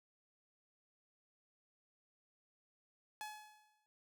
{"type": "tone with exponential decay", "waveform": "sawtooth", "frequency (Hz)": 850, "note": "G#5", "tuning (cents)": 40, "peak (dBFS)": -38, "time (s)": [3.21, 3.86], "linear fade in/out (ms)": 0, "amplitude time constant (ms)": 140, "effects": []}